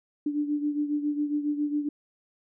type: beating tone pair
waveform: sine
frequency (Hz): 293.1 / 300.4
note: D4 / D4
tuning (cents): -3 / +39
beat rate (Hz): 7.3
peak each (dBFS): -26 / -32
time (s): 0.26-1.89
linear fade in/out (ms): 5
effects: none